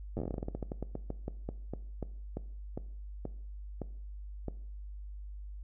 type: slowing click train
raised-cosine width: 2 ms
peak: -23 dBFS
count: 28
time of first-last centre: 0.17-4.483 s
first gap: 9 ms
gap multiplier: 1.18
effects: noise-tail reverb RT60 0.6 s tail -18 dB re dry + added 50 Hz sine -41 dBFS peak until 5.63 s

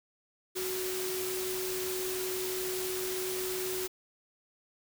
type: tone in noise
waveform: sine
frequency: 371.4 Hz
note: F#4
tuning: 7 cents sharp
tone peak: -34 dBFS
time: 0.55-3.88 s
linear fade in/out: 20 ms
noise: white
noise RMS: -37 dBFS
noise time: 0.55-3.88 s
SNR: 0 dB
effects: none

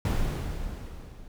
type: noise with level ramp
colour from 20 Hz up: brown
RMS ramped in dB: -23 to -47 dBFS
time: 0.05-1.28 s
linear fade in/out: 2 ms
effects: none

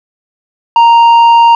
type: tone with tanh clipping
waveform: triangle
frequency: 931 Hz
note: A#5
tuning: 2 cents flat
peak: -3 dBFS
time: 0.76-1.55 s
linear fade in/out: 2 ms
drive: 10 dB
effects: none

